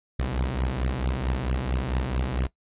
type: beating tone pair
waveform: sawtooth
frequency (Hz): 61.6 / 66.1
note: B1 / C2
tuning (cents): -4 / +18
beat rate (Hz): 4.5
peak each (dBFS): -24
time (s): 0.19-2.47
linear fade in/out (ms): 5
effects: noise-tail reverb RT60 0.1 s tail -18 dB re dry + resampled to 8000 Hz